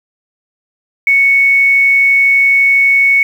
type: tone with quantisation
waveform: sine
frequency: 2217 Hz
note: C#7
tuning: in tune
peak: -6 dBFS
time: 1.07-3.23 s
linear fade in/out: 2 ms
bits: 6
effects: none